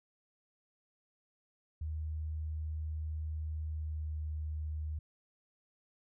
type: tone with pitch glide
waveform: sine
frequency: 77.78 to 76.93 Hz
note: D#2 to D#2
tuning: 0 to -19 cents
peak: -35 dBFS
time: 1.81-4.99 s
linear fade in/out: 5 ms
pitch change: -19 cents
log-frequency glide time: 3.65-4.17 s
effects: none